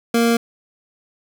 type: tone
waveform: 25% pulse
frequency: 232.9 Hz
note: A#3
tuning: 1 cent flat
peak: -10 dBFS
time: 0.14-0.37 s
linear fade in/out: 5 ms
effects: none